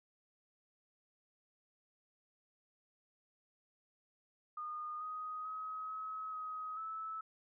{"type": "tone with pitch steps", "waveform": "sine", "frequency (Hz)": [1224, 1251, 1271, 1280, 1263, 1306], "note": ["D#6", "D#6", "D#6", "D#6", "D#6", "E6"], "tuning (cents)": [-29, 9, 36, 49, 26, -17], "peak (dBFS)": -40, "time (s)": [4.57, 7.21], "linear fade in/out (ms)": 5, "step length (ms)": 440, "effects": []}